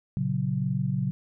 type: chord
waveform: sine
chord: F# major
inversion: first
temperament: equal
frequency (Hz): 116.54 / 138.59 / 185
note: A#2 / C#3 / F#3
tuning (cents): 0 / 0 / 0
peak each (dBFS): -31 / -27 / -29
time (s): 0.17-1.11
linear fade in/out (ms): 0
effects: none